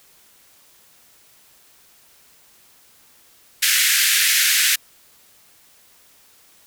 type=band-pass noise; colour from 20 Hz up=pink; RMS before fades=-17 dBFS; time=3.62-4.76 s; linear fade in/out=10 ms; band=1600 to 16000 Hz; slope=48 dB/octave; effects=white hiss -53 dBFS RMS until 6.66 s